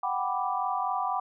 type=chord; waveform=sine; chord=G major seventh; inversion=third; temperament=equal; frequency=740 / 784 / 987.8 / 1174.7 Hz; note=F#5 / G5 / B5 / D6; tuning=0 / 0 / 0 / 0 cents; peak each=-32 dBFS; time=0.03-1.2 s; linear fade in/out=5 ms; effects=none